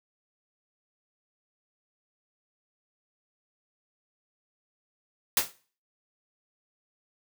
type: noise with exponential decay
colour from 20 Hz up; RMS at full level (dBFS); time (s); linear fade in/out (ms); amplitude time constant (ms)
white; -19; 5.37-5.52; 2; 32
effects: noise-tail reverb RT60 0.4 s tail -17 dB re dry + high-pass 80 Hz 12 dB/octave